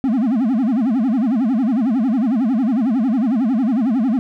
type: tone with vibrato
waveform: triangle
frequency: 240 Hz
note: B3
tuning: 49 cents flat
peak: -12 dBFS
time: 0.04-4.19 s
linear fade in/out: 0 ms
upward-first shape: sine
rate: 11 Hz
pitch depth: 250 cents each way
effects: none